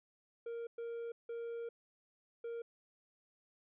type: tone bursts at uneven times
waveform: triangle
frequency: 466.2 Hz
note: A#4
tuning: in tune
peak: -38 dBFS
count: 4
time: 0.46-0.67 / 0.78-1.12 / 1.29-1.69 / 2.44-2.62 s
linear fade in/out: 5 ms
effects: resampled to 8000 Hz